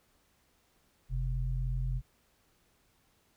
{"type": "tone pair together", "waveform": "sine", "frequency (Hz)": [45.36, 128.3], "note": ["F#1", "C3"], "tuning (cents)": [-34, -34], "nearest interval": "octave + tritone", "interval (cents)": 1800, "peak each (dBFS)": [-31, -34], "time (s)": [1.09, 2.02], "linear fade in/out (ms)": 50, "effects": ["pink hiss -70 dBFS RMS until 3.36 s"]}